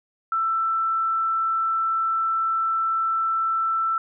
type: tone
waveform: sine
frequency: 1331 Hz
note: E6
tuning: 16 cents sharp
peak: -20 dBFS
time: 0.32-3.98 s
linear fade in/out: 2 ms
effects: none